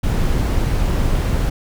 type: noise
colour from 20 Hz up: brown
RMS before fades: -17 dBFS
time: 0.03-1.5 s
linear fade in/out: 10 ms
effects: none